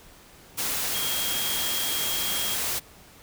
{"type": "tone in noise", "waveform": "sine", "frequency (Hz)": 3254, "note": "G#7", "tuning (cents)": -36, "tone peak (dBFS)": -31, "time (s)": [0.93, 2.56], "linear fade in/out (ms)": 20, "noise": "white", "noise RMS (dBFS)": -28, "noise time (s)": [0.57, 2.8], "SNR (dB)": -6, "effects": ["pink hiss -51 dBFS RMS until 3.22 s"]}